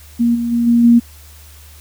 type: tone with level steps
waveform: sine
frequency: 235.8 Hz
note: A#3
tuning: 20 cents sharp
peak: -10 / -16 / -12 / -8 / -5 dBFS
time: 0.19-1 s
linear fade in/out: 20 ms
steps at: 0.34 / 0.51 / 0.66 / 0.83 s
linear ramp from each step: 20 ms
effects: added 75 Hz sine -39 dBFS peak until 1.8 s + white hiss -44 dBFS RMS until 1.8 s